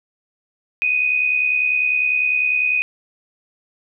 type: tone pair together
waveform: sine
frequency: 2489 / 2559 Hz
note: D#7 / D#7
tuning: 0 / +48 cents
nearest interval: unison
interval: 48 cents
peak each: -16 / -24 dBFS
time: 0.82-2.82 s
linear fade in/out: 0 ms
effects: none